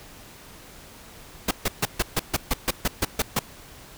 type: noise bursts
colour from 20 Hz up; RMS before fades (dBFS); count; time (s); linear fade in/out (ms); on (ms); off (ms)
pink; -22; 12; 1.48-3.392; 5; 31; 140
effects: pink hiss -46 dBFS RMS until 3.97 s